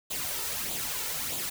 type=noise with flanger; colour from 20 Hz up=white; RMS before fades=-33 dBFS; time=0.1-1.5 s; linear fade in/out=10 ms; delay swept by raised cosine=0.27 to 2.27 ms; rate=1.6 Hz; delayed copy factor=+0.55; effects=none